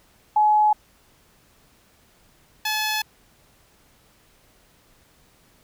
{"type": "tone pair in turn", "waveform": ["sine", "10% pulse"], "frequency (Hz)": [848, 858.8], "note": ["G#5", "A5"], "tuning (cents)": [36, -42], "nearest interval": "unison", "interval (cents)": 22, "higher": "second", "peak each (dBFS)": -14, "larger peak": "neither", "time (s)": [[0.36, 0.73], [2.65, 3.02]], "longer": "neither", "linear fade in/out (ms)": 5, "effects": ["pink hiss -58 dBFS RMS until 5.63 s"]}